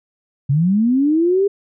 sine linear sweep, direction up, 130.81 to 407.6 Hz, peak -12 dBFS, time 0.49-1.48 s, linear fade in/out 10 ms, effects none

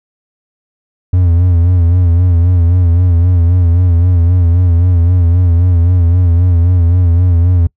triangle tone with vibrato, 87.4 Hz, F2, 2 cents sharp, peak -4 dBFS, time 1.13-7.67 s, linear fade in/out 5 ms, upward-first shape sine, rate 3.8 Hz, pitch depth 73 cents each way, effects noise-tail reverb RT60 0.1 s tail -25 dB re dry

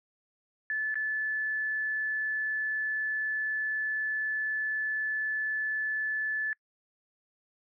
sine tone with dropouts, 1736 Hz, A6, 24 cents flat, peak -28 dBFS, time 0.7-6.53 s, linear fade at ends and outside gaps 1 ms, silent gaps 0.943-0.955 s, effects noise-tail reverb RT60 0.1 s tail -26 dB re dry

